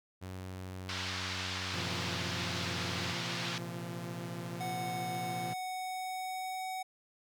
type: tone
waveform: sawtooth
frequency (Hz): 93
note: F#2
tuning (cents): +9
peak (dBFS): -37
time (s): 0.21-3.14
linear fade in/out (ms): 20
type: band-pass noise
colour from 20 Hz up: white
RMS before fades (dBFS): -39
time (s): 0.89-3.58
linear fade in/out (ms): 0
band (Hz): 790 to 4800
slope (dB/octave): 24
type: chord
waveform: sawtooth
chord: Bb suspended second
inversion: none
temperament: equal with one note detuned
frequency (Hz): 116.54 / 130.81 / 171.52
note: Bb2 / C3 / F3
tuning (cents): 0 / 0 / -31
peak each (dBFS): -40 / -42 / -37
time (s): 1.73-5.54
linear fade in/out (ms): 10
type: tone with pitch glide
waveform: square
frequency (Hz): 739 to 750.2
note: F#5 to F#5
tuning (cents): -2 to +24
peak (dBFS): -37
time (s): 4.6-6.83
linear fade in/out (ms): 10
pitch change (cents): +26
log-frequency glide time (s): 5.16-6.69
effects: none